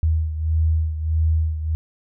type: beating tone pair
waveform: sine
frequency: 79.2 / 80.8 Hz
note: D#2 / E2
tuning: +31 / -34 cents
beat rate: 1.6 Hz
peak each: -18 / -24 dBFS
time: 0.03-1.75 s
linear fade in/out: 0 ms
effects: none